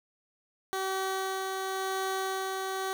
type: tone with tremolo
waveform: 15% pulse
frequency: 382 Hz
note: G4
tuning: 45 cents flat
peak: -23 dBFS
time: 0.73-2.93 s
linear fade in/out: 0 ms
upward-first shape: sine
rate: 0.93 Hz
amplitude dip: 25%
effects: none